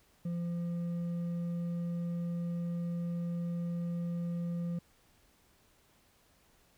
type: tone with hard clipping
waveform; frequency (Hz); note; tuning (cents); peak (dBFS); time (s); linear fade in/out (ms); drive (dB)
sine; 171.9; F3; -27; -34; 0.25-4.79; 5; 4
effects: pink hiss -67 dBFS RMS until 6.77 s